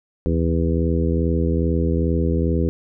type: harmonic tone with a mistuned harmonic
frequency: 82.41 Hz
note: E2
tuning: in tune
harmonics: 1 / 2 / 3 / 4 / 5 / 6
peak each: -20 / -23 / -25 / -26 / -27 / -28 dBFS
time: 0.26-2.69 s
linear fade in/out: 0 ms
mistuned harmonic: 1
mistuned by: -130 cents
effects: none